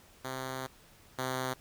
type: tone pair in turn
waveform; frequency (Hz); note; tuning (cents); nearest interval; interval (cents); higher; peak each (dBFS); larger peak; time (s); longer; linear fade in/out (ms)
5% pulse; 130.81 / 129.61; C3 / C3; 0 / -16; unison; 16; first; -25 / -21; second; 0.24-0.67 / 1.18-1.54; first; 10
effects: pink hiss -59 dBFS RMS until 1.6 s